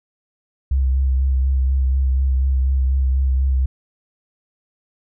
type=tone with vibrato; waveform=sine; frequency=66 Hz; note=C2; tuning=16 cents sharp; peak=-14 dBFS; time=0.71-3.66 s; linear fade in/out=5 ms; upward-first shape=sine; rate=4.1 Hz; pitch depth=29 cents each way; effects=none